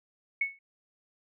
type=tone with exponential decay; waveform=sine; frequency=2208 Hz; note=C#7; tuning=7 cents flat; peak=-22 dBFS; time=0.41-0.59 s; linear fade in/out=5 ms; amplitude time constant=38 ms; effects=none